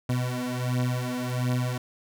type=beating tone pair; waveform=30% pulse; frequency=124.1 / 125.5 Hz; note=B2 / B2; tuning=+9 / +28 cents; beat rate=1.4 Hz; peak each=-26 dBFS; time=0.09-1.78 s; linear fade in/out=5 ms; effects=none